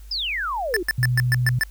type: exponential sweep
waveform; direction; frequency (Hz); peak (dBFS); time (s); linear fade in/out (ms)
sine; down; 5240 to 329.6; -23; 0.11-0.83; 5
type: tone bursts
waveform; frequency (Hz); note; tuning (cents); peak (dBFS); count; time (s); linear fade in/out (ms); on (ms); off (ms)
square; 1760; A6; 0; -18; 7; 0.74-1.635; 0; 25; 120
type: tone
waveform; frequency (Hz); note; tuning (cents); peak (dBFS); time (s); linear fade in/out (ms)
sine; 124.1; B2; +9; -18; 0.98-1.59; 5
effects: added 50 Hz sine -38 dBFS peak until 1.7 s + white hiss -55 dBFS RMS until 1.7 s